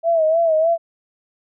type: tone with vibrato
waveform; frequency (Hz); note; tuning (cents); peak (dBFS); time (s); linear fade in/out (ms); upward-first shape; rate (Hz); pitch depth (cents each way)
sine; 650; E5; -24; -13; 0.03-0.78; 50; sine; 3.3; 71
effects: none